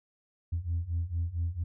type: beating tone pair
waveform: sine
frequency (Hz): 82.41 / 86.81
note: E2 / F2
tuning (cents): 0 / -10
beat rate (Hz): 4.4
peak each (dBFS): -32 / -30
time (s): 0.52-1.64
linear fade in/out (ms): 10
effects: tanh soft clip ceiling -24 dBFS